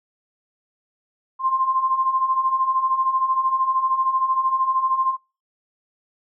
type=beating tone pair; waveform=sine; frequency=1041 / 1054 Hz; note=C6 / C6; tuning=-9 / +12 cents; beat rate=13 Hz; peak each=-25 / -19 dBFS; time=1.39-5.17 s; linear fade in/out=50 ms; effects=noise-tail reverb RT60 0.3 s tail -23 dB re dry